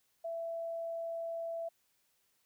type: tone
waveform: sine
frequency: 666 Hz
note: E5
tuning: 18 cents sharp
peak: -36 dBFS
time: 0.24-1.69 s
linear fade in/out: 10 ms
effects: white hiss -75 dBFS RMS until 2.45 s